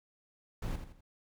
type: noise with echo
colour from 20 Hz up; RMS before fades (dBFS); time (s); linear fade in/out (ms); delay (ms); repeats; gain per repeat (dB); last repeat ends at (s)
brown; -36; 0.62-0.76; 5; 83; 3; -8; 1.009
effects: none